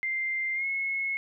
sine tone with pitch glide, 2093 to 2179 Hz, C7 to C#7, 0 to -30 cents, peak -27 dBFS, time 0.03-1.17 s, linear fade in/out 0 ms, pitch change +70 cents, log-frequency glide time 0.54-0.66 s, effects none

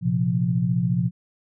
sine chord, Bb suspended second, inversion none, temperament equal, 116.54 / 130.81 / 174.61 Hz, Bb2 / C3 / F3, 0 / 0 / 0 cents, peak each -25 / -24 / -22 dBFS, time 0.01-1.11 s, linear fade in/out 50 ms, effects none

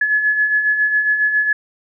sine beating tone pair, 1700 / 1707.3 Hz, G#6 / G#6, +40 / +47 cents, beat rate 7.3 Hz, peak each -23 / -14 dBFS, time 0.01-1.53 s, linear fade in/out 5 ms, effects none

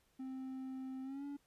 triangle tone with pitch glide, 262.2 to 284.3 Hz, C4 to C#4, +4 to +44 cents, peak -40 dBFS, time 0.19-1.37 s, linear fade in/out 10 ms, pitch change +140 cents, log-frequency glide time 1.03-1.25 s, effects pink hiss -75 dBFS RMS until 1.46 s + resampled to 32000 Hz

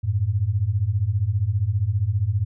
sine beating tone pair, 92.5 / 107.5 Hz, F#2 / A2, 0 / -40 cents, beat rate 15 Hz, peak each -23 / -21 dBFS, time 0.03-2.45 s, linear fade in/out 20 ms, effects none

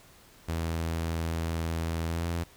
sawtooth tone with pitch glide, 82.3 to 84.66 Hz, E2 to E2, -2 to +47 cents, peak -25 dBFS, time 0.48-2.44 s, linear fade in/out 10 ms, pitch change +49 cents, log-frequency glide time 2.06-2.25 s, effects pink hiss -56 dBFS RMS until 2.56 s

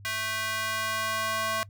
square tone with high-pass filter sweep, 220 Hz, A3, in tune, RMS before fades -30 dBFS, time 0.05-1.63 s, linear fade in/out 0 ms, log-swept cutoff 1700 to 940 Hz, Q 1.4, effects noise-tail reverb RT60 0.1 s tail -23 dB re dry + added 100 Hz sine -45 dBFS peak until 1.69 s

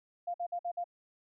sine tone bursts, 698.5 Hz, F5, in tune, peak -32 dBFS, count 5, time 0.27-0.842 s, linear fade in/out 10 ms, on 72 ms, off 53 ms, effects none

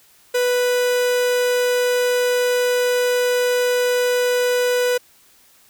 45% pulse tone, 493.9 Hz, B4, in tune, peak -16 dBFS, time 0.34-4.98 s, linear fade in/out 10 ms, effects white hiss -53 dBFS RMS until 5.69 s

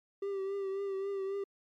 triangle tone with vibrato, 392 Hz, G4, in tune, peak -31 dBFS, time 0.22-1.44 s, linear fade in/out 5 ms, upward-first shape triangle, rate 3.7 Hz, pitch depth 42 cents each way, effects MP3 96 kbps

